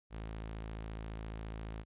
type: tone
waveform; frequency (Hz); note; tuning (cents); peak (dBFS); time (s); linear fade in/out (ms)
sawtooth; 54.5; A1; -16; -37; 0.1-1.85; 50
effects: resampled to 8000 Hz